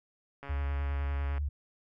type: click train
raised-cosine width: 0.5 ms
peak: -29 dBFS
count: 134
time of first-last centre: 0.43-1.38 s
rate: 140 Hz
type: tone with vibrato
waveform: sine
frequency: 71.8 Hz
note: D2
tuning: 39 cents flat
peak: -29 dBFS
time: 0.49-1.49 s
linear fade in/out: 10 ms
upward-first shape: sine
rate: 9.9 Hz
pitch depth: 61 cents each way
effects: none